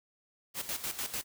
white noise with tremolo, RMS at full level -35 dBFS, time 0.54-1.24 s, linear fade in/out 50 ms, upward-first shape square, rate 6.7 Hz, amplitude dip 70%, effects none

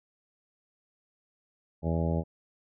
harmonic tone, 82.41 Hz, E2, in tune, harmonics 1 / 2 / 3 / 4 / 5 / 6 / 7 / 8 / 10, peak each -30 / -29 / -36 / -39 / -38 / -39 / -37 / -41 / -42 dBFS, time 1.82-2.24 s, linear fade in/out 50 ms, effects none

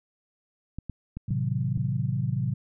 clicks, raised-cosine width 5 ms, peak -22 dBFS, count 5, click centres 0.786 / 0.897 / 1.17 / 1.308 / 1.775 s
sine chord, A diminished seventh, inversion none, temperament equal, 110 / 130.81 / 155.56 / 185 Hz, A2 / C3 / Eb3 / Gb3, 0 / 0 / 0 / 0 cents, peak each -30 / -27 / -33 / -33 dBFS, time 1.28-2.54 s, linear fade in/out 10 ms
effects none

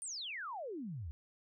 sine exponential sweep, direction down, 9390 to 69.3 Hz, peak -40 dBFS, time 0.02-1.11 s, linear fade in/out 0 ms, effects none

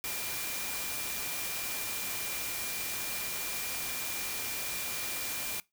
sine tone in noise, 2388 Hz, D7, 28 cents sharp, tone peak -43 dBFS, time 0.04-5.6 s, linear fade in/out 0 ms, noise white, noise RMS -36 dBFS, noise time 0.04-5.6 s, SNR -10 dB, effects noise-tail reverb RT60 0.2 s tail -22 dB re dry

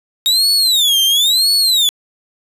40% pulse tone with vibrato, 3729 Hz, A#7, in tune, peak -9 dBFS, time 0.26-1.89 s, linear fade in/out 0 ms, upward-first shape sine, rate 0.98 Hz, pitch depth 290 cents each way, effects resampled to 32000 Hz + 8-bit

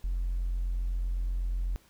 sine tone with hard clipping, 44 Hz, F1, 14 cents sharp, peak -28 dBFS, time 0.04-1.76 s, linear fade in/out 0 ms, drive 1 dB, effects pink hiss -62 dBFS RMS until 1.89 s

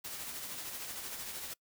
white noise with tremolo, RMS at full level -41 dBFS, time 0.04-1.54 s, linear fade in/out 10 ms, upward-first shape sine, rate 13 Hz, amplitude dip 35%, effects noise-tail reverb RT60 0.1 s tail -24 dB re dry

